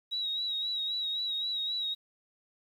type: tone with vibrato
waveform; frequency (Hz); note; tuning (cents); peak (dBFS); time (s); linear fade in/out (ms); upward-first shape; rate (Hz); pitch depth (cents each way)
sine; 3843; B7; -48; -30; 0.11-1.95; 20; sine; 3.8; 45
effects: 10-bit